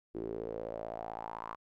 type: tone with band-pass filter sweep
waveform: sawtooth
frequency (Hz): 55.8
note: A1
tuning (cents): +25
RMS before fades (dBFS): -41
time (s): 0.14-1.56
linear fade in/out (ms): 20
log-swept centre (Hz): 350 to 1100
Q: 5.2
effects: none